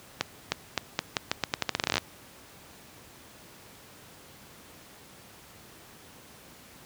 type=accelerating click train; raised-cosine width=0.2 ms; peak=-7 dBFS; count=20; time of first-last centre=0.21-1.981 s; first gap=310 ms; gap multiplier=0.83; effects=pink hiss -51 dBFS RMS until 6.85 s + high-pass 80 Hz 12 dB/octave